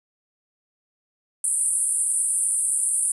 pink band-pass noise, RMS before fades -23 dBFS, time 1.44-3.12 s, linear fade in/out 2 ms, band 8700 to 10000 Hz, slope 96 dB/octave, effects none

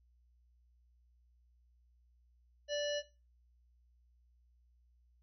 harmonic tone, 585 Hz, D5, 7 cents flat, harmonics 1 / 3 / 5 / 7 / 9 / 10, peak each -34 / -45 / -43 / -47 / -51 / -50 dBFS, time 2.68-3.03 s, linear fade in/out 50 ms, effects noise-tail reverb RT60 0.3 s tail -17 dB re dry + added 60 Hz sine -66 dBFS peak until 5.22 s

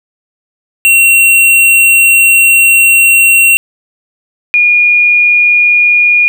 square / sine tone pair in turn, 2733 / 2435 Hz, F7 / D#7, -38 / -38 cents, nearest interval major second, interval 200 cents, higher first, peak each -4 dBFS, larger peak neither, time 0.85-3.57 / 4.54-6.28 s, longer first, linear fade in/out 0 ms, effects none

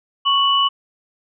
sine tone pair together, 1108.7 / 2960 Hz, C#6 / F#7, 0 / 0 cents, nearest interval octave + perfect fourth, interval 1700 cents, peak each -16 dBFS, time 0.25-0.69 s, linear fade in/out 20 ms, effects none

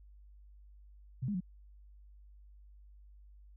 sine tone with pitch steps, 128.6 / 205.8 / 181.1 Hz, C3 / G#3 / F#3, -30 / -16 / -37 cents, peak -32 dBFS, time 1.22-1.406 s, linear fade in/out 10 ms, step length 62 ms, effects added 50 Hz sine -54 dBFS peak until 3.56 s

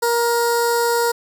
15% pulse tone with notch filter, 471 Hz, A#4, 18 cents sharp, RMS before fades -18 dBFS, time 0.02-1.12 s, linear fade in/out 10 ms, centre 2400 Hz, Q 0.63, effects none

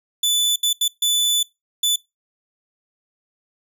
sawtooth tone bursts at uneven times, 3488 Hz, A7, 16 cents flat, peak -13 dBFS, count 5, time 0.23-0.56 / 0.63-0.73 / 0.81-0.88 / 1.02-1.43 / 1.83-1.96 s, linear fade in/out 5 ms, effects noise-tail reverb RT60 0.2 s tail -22 dB re dry

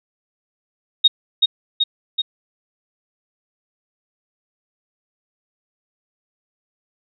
sine tone with echo, 3732 Hz, A#7, 1 cent sharp, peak -7 dBFS, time 1.04-1.08 s, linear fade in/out 10 ms, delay 380 ms, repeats 3, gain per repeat -3 dB, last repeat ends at 2.22 s, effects none

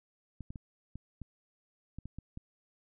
clicks, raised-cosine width 5 ms, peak -30 dBFS, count 9, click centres 0.407 / 0.505 / 0.558 / 0.956 / 1.217 / 1.986 / 2.056 / 2.186 / 2.374 s, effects none

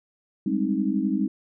sine chord, Ab major seventh, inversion third, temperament equal with one note detuned, 196 / 207.7 / 263.6 / 311.1 Hz, G3 / Ab3 / C4 / Eb4, 0 / 0 / +13 / 0 cents, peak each -27 dBFS, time 0.46-1.28 s, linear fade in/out 5 ms, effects none

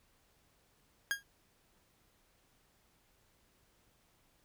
40% pulse tone with exponential decay, 1628 Hz, G#6, 35 cents flat, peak -26 dBFS, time 1.11-1.23 s, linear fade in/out 0 ms, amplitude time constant 26 ms, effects pink hiss -71 dBFS RMS until 4.44 s

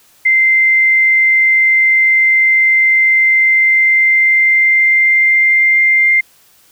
sine tone with pitch glide, 2082 to 2099 Hz, C7 to C7, -9 to +5 cents, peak -7 dBFS, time 0.25-6.21 s, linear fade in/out 10 ms, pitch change +14 cents, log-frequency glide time 3.47-5.87 s, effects white hiss -49 dBFS RMS until 6.71 s

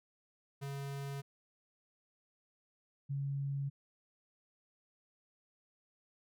square / sine tone pair in turn, 139.3 / 139.3 Hz, C#3 / C#3, +9 / +9 cents, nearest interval unison, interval 0 cents, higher neither, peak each -40 / -34 dBFS, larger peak second, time 0.61-1.22 / 3.09-3.7 s, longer neither, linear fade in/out 20 ms, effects none

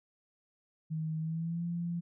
sine tone with pitch glide, 158.1 to 171.42 Hz, D#3 to F3, +28 to -32 cents, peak -32 dBFS, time 0.9-2.01 s, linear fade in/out 20 ms, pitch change +140 cents, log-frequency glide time 1.19-1.64 s, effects none

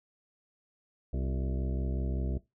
harmonic tone with a mistuned harmonic, 65.41 Hz, C2, in tune, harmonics 1 / 2 / 3 / 4 / 5 / 6 / 7 / 9 / 10, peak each -31 / -37 / -41 / -43 / -45 / -47 / -48 / -50 / -51 dBFS, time 1.13-2.38 s, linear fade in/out 5 ms, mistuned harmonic 5, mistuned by +72 cents, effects noise-tail reverb RT60 0.2 s tail -18 dB re dry

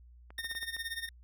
clicks, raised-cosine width 0.5 ms, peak -36 dBFS, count 7, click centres 0.305 / 0.389 / 0.445 / 0.514 / 0.551 / 0.63 / 0.766 s
25% pulse tone with tremolo, 1832 Hz, A#6, 31 cents flat, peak -30 dBFS, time 0.38-1.09 s, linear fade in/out 2 ms, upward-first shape sine, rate 17 Hz, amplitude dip 80%
effects added 60 Hz sine -53 dBFS peak until 1.23 s

